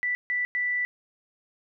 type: tone bursts at uneven times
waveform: sine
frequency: 1973 Hz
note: B6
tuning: 2 cents flat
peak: -24 dBFS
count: 3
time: 0.03-0.15 / 0.3-0.45 / 0.55-0.85 s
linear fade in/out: 0 ms
effects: none